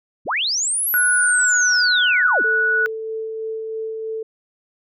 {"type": "linear two-way sweep", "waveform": "sine", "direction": "up then down", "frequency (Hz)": [39.08, 11860, 158.9], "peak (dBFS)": -18, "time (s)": [0.25, 2.43], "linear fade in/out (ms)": 50, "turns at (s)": 0.9}
{"type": "tone", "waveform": "sine", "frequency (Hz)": 1472, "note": "F#6", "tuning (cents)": -9, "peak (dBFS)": -15, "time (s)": [0.94, 2.86], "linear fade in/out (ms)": 0}
{"type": "tone with tremolo", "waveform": "sine", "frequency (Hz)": 442.5, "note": "A4", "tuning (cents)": 10, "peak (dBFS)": -23, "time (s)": [2.44, 4.23], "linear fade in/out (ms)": 5, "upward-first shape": "sine", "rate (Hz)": 3.1, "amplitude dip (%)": 25}
{"effects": []}